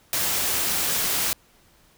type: noise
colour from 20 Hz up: white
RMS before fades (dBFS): -24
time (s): 0.13-1.33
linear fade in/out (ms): 0
effects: pink hiss -58 dBFS RMS until 1.97 s